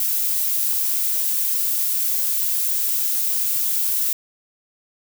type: noise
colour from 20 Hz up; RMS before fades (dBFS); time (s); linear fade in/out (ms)
violet; -21; 0-4.13; 2
effects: none